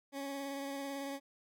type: tone with vibrato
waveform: 20% pulse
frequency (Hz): 277.2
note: C#4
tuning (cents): 0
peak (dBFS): -34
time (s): 0.12-1.2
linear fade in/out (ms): 50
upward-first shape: triangle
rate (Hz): 18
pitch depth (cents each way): 24
effects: none